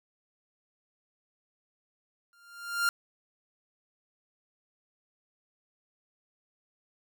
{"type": "tone with exponential growth", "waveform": "45% pulse", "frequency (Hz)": 1396.9, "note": "F6", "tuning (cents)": 0, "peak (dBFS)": -22, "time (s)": [2.33, 2.89], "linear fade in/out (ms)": 1, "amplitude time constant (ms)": 120, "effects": []}